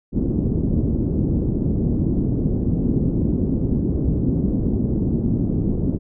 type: low-pass noise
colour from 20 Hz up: white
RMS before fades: -20 dBFS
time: 0.12-5.99 s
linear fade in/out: 50 ms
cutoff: 300 Hz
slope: 24 dB/octave
effects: none